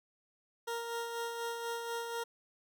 20% pulse tone with tremolo, 466.2 Hz, A#4, in tune, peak -30 dBFS, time 0.67-2.24 s, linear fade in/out 10 ms, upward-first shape sine, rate 4.1 Hz, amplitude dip 40%, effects none

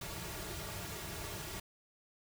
pink noise with comb filter, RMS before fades -43 dBFS, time 0.01-1.6 s, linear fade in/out 5 ms, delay 3.9 ms, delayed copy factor -0.75, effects none

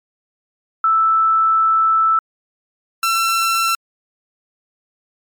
sine / sawtooth tone pair in turn, 1318.5 / 1346.2 Hz, E6 / E6, 0 / +36 cents, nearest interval unison, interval 36 cents, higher second, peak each -11 / -11 dBFS, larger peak neither, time 0.84-2.19 / 3.03-3.75 s, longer first, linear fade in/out 2 ms, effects MP3 96 kbps

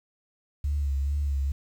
sine tone with vibrato, 70.7 Hz, C#2, 35 cents sharp, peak -23 dBFS, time 0.64-1.52 s, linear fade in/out 5 ms, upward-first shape sine, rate 2.3 Hz, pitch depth 52 cents each way, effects tanh soft clip ceiling -19 dBFS + 9-bit

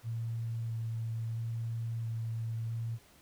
sine tone with vibrato, 114.2 Hz, A#2, 35 cents flat, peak -33 dBFS, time 0.03-2.99 s, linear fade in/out 50 ms, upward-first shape square, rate 0.75 Hz, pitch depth 10 cents each way, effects pink hiss -61 dBFS RMS until 3.21 s

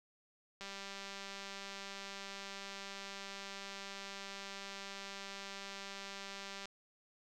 click train, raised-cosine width 0.2 ms, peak -29 dBFS, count 1192, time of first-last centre 0.61-6.656 s, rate 197 Hz, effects none

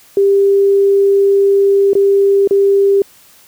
sine tone with dropouts, 396.5 Hz, G4, 20 cents sharp, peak -7 dBFS, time 0.17-3.02 s, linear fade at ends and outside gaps 2 ms, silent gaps 1.933-1.952 / 2.475-2.509 s, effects white hiss -45 dBFS RMS until 3.47 s

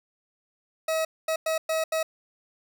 40% pulse tone bursts at uneven times, 640 Hz, D#5, 49 cents sharp, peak -23 dBFS, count 5, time 0.88-1.05 / 1.28-1.36 / 1.46-1.58 / 1.69-1.84 / 1.92-2.03 s, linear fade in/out 5 ms, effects none

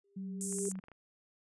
sine tone with exponential growth, 399.3 Hz, G4, 32 cents sharp, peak -32 dBFS, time 0.04-0.69 s, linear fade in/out 5 ms, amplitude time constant 140 ms
sine tone with vibrato, 190 Hz, F#3, 46 cents sharp, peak -38 dBFS, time 0.16-0.8 s, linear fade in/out 10 ms, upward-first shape sine, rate 4.5 Hz, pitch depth 14 cents each way
white band-pass noise, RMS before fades -40 dBFS, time 0.41-0.72 s, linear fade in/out 0 ms, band 6800 to 10000 Hz, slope 48 dB/octave
clicks, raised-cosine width 0.5 ms, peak -39 dBFS, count 9, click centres 0.526 / 0.586 / 0.654 / 0.715 / 0.755 / 0.789 / 0.839 / 0.884 / 0.917 s
effects resampled to 24000 Hz

